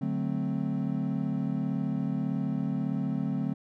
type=chord; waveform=triangle; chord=D dominant seventh; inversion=none; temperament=equal; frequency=146.83 / 185 / 220 / 261.6 Hz; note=D3 / F#3 / A3 / C4; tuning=0 / 0 / 0 / 0 cents; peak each=-31 dBFS; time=0.01-3.54 s; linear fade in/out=10 ms; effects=none